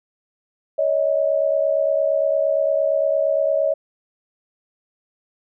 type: tone pair together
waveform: sine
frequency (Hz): 561.3 / 630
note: C#5 / D#5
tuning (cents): +22 / +21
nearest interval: major second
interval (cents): 199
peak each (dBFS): -19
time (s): 0.78-3.74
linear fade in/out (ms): 10
effects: none